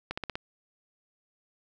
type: accelerating click train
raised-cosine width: 0.3 ms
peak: -17 dBFS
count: 5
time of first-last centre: 0.11-0.355 s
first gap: 65 ms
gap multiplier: 0.96
effects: none